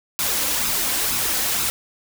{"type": "noise with flanger", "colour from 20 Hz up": "white", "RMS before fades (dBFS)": -22, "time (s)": [0.19, 1.7], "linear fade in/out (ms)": 0, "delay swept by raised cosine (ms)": [0.77, 3.97], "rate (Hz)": 2.1, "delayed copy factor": 0.55, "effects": []}